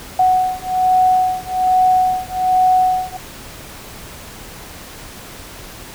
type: beating tone pair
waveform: sine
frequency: 740 / 741.2 Hz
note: F#5 / F#5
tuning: 0 / +3 cents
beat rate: 1.2 Hz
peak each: -15 dBFS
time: 0.19-3.17 s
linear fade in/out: 5 ms
effects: pink hiss -35 dBFS RMS until 5.94 s